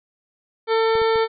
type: harmonic tone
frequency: 448.3 Hz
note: A4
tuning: 32 cents sharp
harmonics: 1 / 2 / 3 / 4 / 5 / 7 / 8 / 9 / 10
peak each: -17 / -24 / -27 / -32 / -32 / -37 / -36 / -42 / -37 dBFS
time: 0.67-1.28 s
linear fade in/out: 50 ms
type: clicks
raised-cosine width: 5 ms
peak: -25 dBFS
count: 3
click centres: 0.954 / 1.017 / 1.158 s
effects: none